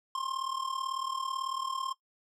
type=tone with amplitude modulation; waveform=square; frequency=1061 Hz; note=C6; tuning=24 cents sharp; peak=-30 dBFS; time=0.15-1.93 s; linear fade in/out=2 ms; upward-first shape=sine; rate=38.1 Hz; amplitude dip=75%; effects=noise-tail reverb RT60 0.1 s tail -17 dB re dry + low-pass 8000 Hz 12 dB/octave